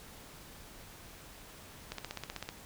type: click train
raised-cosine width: 0.2 ms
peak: -21 dBFS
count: 10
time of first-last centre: 1.92-2.49 s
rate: 15.8 Hz
effects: pink hiss -52 dBFS RMS until 2.65 s